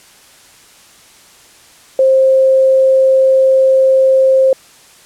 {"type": "tone", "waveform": "sine", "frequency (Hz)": 529, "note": "C5", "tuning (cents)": 19, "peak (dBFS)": -6, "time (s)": [1.99, 4.53], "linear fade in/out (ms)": 2, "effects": ["white hiss -43 dBFS RMS until 5.05 s", "low-pass 10000 Hz 12 dB/octave"]}